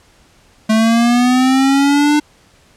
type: linear sweep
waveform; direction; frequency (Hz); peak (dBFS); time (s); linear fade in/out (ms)
square; up; 216.7 to 300; -10; 0.69-2.2; 10
effects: pink hiss -50 dBFS RMS until 2.76 s + low-pass 9000 Hz 12 dB/octave